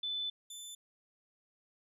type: tone pair in turn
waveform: sine / 20% pulse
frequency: 3507 / 3521 Hz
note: A7 / A7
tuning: -6 / 0 cents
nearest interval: unison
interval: 6 cents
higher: second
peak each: -34 / -39 dBFS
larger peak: first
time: 0.03-0.3 / 0.5-0.75 s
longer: first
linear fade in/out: 5 ms
effects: none